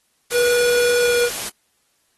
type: noise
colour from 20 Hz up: white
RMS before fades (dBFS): -27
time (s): 0.3-1.5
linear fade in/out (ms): 20
type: tone with pitch glide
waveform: square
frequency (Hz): 484.5 to 481.2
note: B4 to B4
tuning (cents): -33 to -45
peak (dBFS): -16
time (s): 0.31-1.3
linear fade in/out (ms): 50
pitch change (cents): -12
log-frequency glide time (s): 1.01-1.14
effects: white hiss -65 dBFS RMS until 2.17 s + AAC 32 kbps